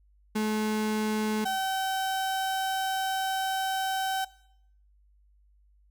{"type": "tone pair in turn", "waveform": "35% pulse", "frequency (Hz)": [215.1, 766.5], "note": ["A3", "G5"], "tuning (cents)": [-39, -39], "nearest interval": "octave + minor seventh", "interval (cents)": 2200, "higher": "second", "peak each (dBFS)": [-24, -25], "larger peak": "first", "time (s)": [[0.35, 1.45], [1.45, 4.25]], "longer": "second", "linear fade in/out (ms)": 10, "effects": ["noise-tail reverb RT60 0.7 s tail -20 dB re dry", "added 50 Hz sine -59 dBFS peak until 5.9 s"]}